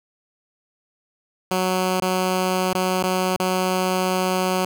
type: tone with dropouts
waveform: 10% pulse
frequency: 185 Hz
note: F#3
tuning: in tune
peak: -11 dBFS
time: 1.51-4.65 s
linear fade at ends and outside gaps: 2 ms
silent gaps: 2.001-2.022 / 2.732-2.749 / 3.027-3.038 / 3.364-3.399 s
effects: none